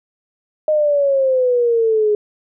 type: exponential sweep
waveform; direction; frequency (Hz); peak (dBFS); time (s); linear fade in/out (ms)
sine; down; 620 to 415.3; -12; 0.68-2.15; 2
effects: none